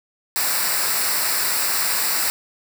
white noise with comb filter, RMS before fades -21 dBFS, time 0.36-2.3 s, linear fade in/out 0 ms, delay 0.31 ms, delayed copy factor -0.7, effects none

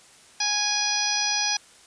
harmonic tone with a mistuned harmonic, 830.6 Hz, G#5, in tune, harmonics 1 / 2 / 3 / 4 / 5 / 6 / 7, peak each -31 / -33 / -31 / -33 / -33 / -27 / -27 dBFS, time 0.4-1.57 s, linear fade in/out 5 ms, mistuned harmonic 3, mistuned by -19 cents, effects white hiss -52 dBFS RMS until 1.86 s + resampled to 22050 Hz

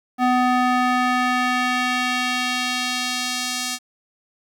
square tone with band-pass filter sweep, 250.3 Hz, B3, 23 cents sharp, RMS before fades -21 dBFS, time 0.18-3.79 s, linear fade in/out 50 ms, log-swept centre 850 to 6200 Hz, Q 0.94, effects 8-bit

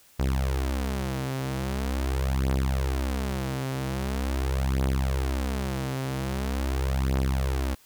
sawtooth beating tone pair, 66.1 / 66.53 Hz, C2 / C2, +18 / +29 cents, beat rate 0.43 Hz, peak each -24 / -24 dBFS, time 0.19-7.75 s, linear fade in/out 10 ms, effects white hiss -57 dBFS RMS until 7.85 s

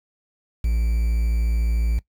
triangle tone with quantisation, 56.9 Hz, A#1, 41 cents flat, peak -16 dBFS, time 0.64-1.99 s, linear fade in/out 5 ms, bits 7, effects noise-tail reverb RT60 0.1 s tail -19 dB re dry

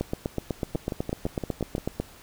two click trains, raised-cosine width 2 ms, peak -13 / -16 dBFS, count 17 / 7, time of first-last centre 0.01-2 / 0.75-1.781 s, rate 8.04 / 5.82 Hz, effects pink hiss -50 dBFS RMS until 2.22 s

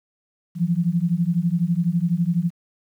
sine beating tone pair, 165.9 / 177.9 Hz, E3 / F3, +11 / +32 cents, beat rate 12 Hz, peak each -21 / -21 dBFS, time 0.55-2.51 s, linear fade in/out 50 ms, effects 9-bit

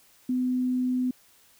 sine tone, 252.6 Hz, B3, 39 cents sharp, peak -23 dBFS, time 0.29-1.11 s, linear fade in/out 5 ms, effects white hiss -59 dBFS RMS until 1.59 s

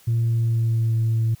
sine tone with pitch glide, 115.6 to 112.89 Hz, A#2 to A2, -14 to +45 cents, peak -16 dBFS, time 0.07-1.35 s, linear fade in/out 10 ms, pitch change -41 cents, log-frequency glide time 0.25-0.99 s, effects tanh soft clip ceiling -15 dBFS + white hiss -53 dBFS RMS until 1.4 s

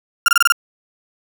35% pulse tone bursts, 1396.9 Hz, F6, in tune, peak -7 dBFS, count 6, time 0.26-0.522 s, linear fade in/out 2 ms, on 22 ms, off 26 ms, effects none

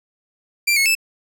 sawtooth tone with pitch steps, 2360 / 2186 / 2631 Hz, D7 / C#7 / E7, +8 / -25 / -4 cents, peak -11 dBFS, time 0.67-0.952 s, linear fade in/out 10 ms, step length 94 ms, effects none

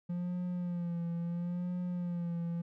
triangle tone with vibrato, 174.2 Hz, F3, 4 cents flat, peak -31 dBFS, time 0.09-2.62 s, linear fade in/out 10 ms, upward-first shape sine, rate 0.74 Hz, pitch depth 47 cents each way, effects none

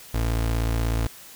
30% pulse tone, 56.5 Hz, A1, 47 cents sharp, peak -19 dBFS, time 0.14-1.07 s, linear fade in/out 5 ms, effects white hiss -45 dBFS RMS until 1.35 s

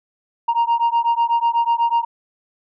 sine beating tone pair, 930 / 938.1 Hz, A#5 / A#5, -4 / +11 cents, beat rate 8.1 Hz, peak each -16 dBFS, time 0.48-2.05 s, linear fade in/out 10 ms, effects tanh soft clip ceiling -12 dBFS

